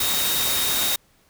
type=tone in noise; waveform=sine; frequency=3729 Hz; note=A#7; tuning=in tune; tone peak=-26 dBFS; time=0-0.96 s; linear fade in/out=5 ms; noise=white; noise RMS=-23 dBFS; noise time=0-0.96 s; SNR=-6 dB; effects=pink hiss -60 dBFS RMS until 1.29 s